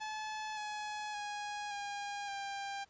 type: tone with pitch steps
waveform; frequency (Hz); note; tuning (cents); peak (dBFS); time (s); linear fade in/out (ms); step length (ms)
sawtooth; 861 / 844.3 / 827.8 / 811.7 / 796; A5 / G#5 / G#5 / G#5 / G5; -38 / +28 / -6 / -40 / +26; -35; 0-2.85; 20; 570
effects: pink hiss -69 dBFS RMS until 2.89 s + resampled to 16000 Hz